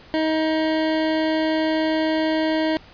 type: tone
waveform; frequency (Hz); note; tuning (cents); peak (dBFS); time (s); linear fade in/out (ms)
25% pulse; 315.6; D#4; +25; -15; 0.14-2.77; 0
effects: pink hiss -47 dBFS RMS until 2.93 s + resampled to 11025 Hz